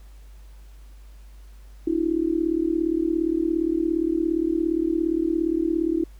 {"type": "tone with amplitude modulation", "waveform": "sine", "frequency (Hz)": 328.1, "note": "E4", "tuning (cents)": -8, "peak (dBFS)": -16, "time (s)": [1.87, 6.04], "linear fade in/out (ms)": 5, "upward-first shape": "sine", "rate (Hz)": 37.3, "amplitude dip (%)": 90, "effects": ["added 50 Hz sine -42 dBFS peak until 6.19 s", "pink hiss -59 dBFS RMS until 6.19 s"]}